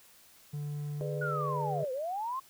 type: tone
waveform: triangle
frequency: 146.83 Hz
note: D3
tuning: in tune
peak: -32 dBFS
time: 0.53-1.84 s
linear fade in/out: 10 ms
type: chord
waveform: sine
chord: G# diminished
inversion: none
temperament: just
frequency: 415.3 / 498.4 / 598 Hz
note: G#4 / B4 / D5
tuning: 0 / +16 / +31 cents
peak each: -39 dBFS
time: 1.01-1.85 s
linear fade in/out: 0 ms
type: linear two-way sweep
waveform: sine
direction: down then up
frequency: 1480 to 495.9 to 1088 Hz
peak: -32 dBFS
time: 1.21-2.4 s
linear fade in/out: 10 ms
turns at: 1.92 s
effects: tanh soft clip ceiling -18 dBFS + white hiss -59 dBFS RMS until 2.49 s